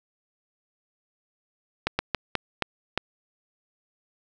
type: slowing click train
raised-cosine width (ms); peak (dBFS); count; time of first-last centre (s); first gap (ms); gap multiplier
0.3; -7; 6; 1.87-2.976; 120; 1.31
effects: none